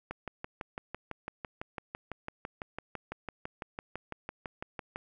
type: click train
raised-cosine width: 0.5 ms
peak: -22 dBFS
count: 30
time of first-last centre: 0.11-4.959 s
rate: 5.98 Hz
effects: none